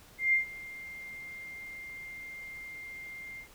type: tone with ADSR envelope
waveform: sine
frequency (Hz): 2105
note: C7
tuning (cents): +10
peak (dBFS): -21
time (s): 0.18-3.48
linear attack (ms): 150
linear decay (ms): 120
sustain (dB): -20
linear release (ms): 91
effects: pink hiss -56 dBFS RMS until 3.54 s